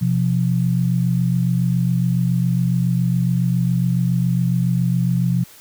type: tone pair together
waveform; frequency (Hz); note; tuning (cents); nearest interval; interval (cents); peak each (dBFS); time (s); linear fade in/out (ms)
sine; 127.4 / 174.61; C3 / F3; -46 / 0; perfect fourth; 546; -18; 0.01-5.44; 10
effects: white hiss -45 dBFS RMS until 5.6 s